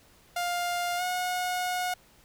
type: tone with pitch glide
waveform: sawtooth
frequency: 703 to 725.3 Hz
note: F5 to F#5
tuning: +11 to -35 cents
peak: -24 dBFS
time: 0.36-1.94 s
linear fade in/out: 5 ms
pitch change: +54 cents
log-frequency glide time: 0.97-1.02 s
effects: pink hiss -59 dBFS RMS until 2.24 s